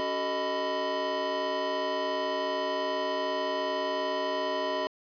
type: tone cluster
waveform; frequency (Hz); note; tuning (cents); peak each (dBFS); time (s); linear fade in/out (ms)
square; 280.2 / 379.4 / 442.1 / 621 / 996; C#4 / F#4 / A4 / D#5 / B5; +19 / +43 / +8 / -3 / +14; -40 / -37 / -40 / -32 / -34; 0-4.87; 0
effects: resampled to 11025 Hz + 10-bit